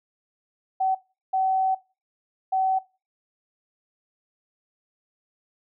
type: tone bursts at uneven times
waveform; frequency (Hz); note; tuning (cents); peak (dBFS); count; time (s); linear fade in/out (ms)
sine; 760; F#5; +46; -20; 3; 0.8-0.95 / 1.33-1.75 / 2.52-2.79; 10
effects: noise-tail reverb RT60 0.3 s tail -19 dB re dry